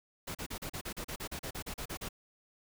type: noise bursts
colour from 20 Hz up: pink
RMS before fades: -40 dBFS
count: 16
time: 0.27-2.089 s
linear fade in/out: 10 ms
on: 79 ms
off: 37 ms
effects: none